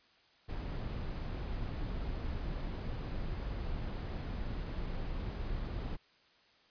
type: noise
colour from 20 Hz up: brown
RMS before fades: -38 dBFS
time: 0.48-5.97 s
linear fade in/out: 20 ms
effects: white hiss -66 dBFS RMS until 6.7 s + resampled to 11025 Hz